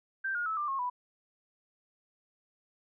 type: tone with pitch steps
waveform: sine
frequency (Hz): 1568 / 1429.6 / 1303.4 / 1188.3 / 1083.4 / 987.8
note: G6 / F6 / E6 / D6 / C#6 / B5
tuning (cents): 0 / +40 / -20 / +20 / -40 / 0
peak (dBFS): -30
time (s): 0.24-0.9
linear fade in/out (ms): 10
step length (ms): 110
effects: none